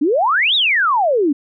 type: exponential two-way sweep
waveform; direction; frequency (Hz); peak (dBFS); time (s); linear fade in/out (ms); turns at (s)
sine; up then down; 267.5 to 3890 to 267.5; -12; 0.01-1.33; 10; 0.55
effects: none